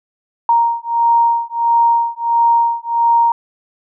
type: beating tone pair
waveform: sine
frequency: 932.3 / 933.8 Hz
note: A#5 / A#5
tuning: 0 / +3 cents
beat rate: 1.5 Hz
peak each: -14 dBFS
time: 0.49-3.32 s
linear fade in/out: 2 ms
effects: none